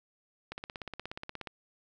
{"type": "click train", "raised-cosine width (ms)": 0.3, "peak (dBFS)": -23, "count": 17, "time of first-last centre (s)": [0.52, 1.472], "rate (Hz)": 16.8, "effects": []}